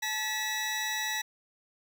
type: tone pair together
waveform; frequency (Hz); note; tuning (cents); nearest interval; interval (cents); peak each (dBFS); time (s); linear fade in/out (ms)
20% pulse; 866 / 1944.1; A5 / B6; -28 / -28; octave + major second; 1400; -31 / -26; 0.02-1.22; 10
effects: none